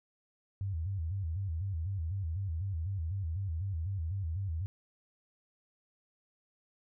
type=tone with vibrato; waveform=sine; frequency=89 Hz; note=F2; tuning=33 cents sharp; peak=-32 dBFS; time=0.61-4.66 s; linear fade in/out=0 ms; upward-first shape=square; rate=4 Hz; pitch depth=170 cents each way; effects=none